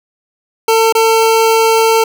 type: tone with dropouts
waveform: 25% pulse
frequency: 449.1 Hz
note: A4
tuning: 35 cents sharp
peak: -4 dBFS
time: 0.68-2.04 s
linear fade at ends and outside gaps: 5 ms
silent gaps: 0.925-0.95 s
effects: none